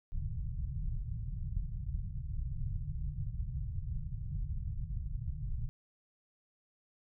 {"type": "low-pass noise", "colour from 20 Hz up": "pink", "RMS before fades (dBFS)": -37, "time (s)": [0.12, 5.69], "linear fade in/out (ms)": 0, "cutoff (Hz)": 150, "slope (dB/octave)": 48, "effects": []}